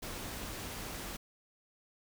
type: noise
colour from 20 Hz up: pink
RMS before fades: -42 dBFS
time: 0.02-1.17 s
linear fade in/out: 10 ms
effects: none